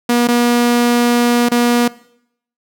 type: tone with dropouts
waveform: sawtooth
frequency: 240 Hz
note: B3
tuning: 49 cents flat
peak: -7 dBFS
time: 0.09-1.88 s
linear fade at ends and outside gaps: 5 ms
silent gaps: 0.274-0.284 / 1.488-1.516 s
effects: noise-tail reverb RT60 0.7 s tail -20 dB re dry